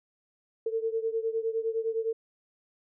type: beating tone pair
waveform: sine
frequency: 447 / 456.8 Hz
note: A4 / A#4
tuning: +27 / -35 cents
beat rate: 9.8 Hz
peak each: -29 / -32 dBFS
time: 0.66-2.13 s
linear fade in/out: 5 ms
effects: none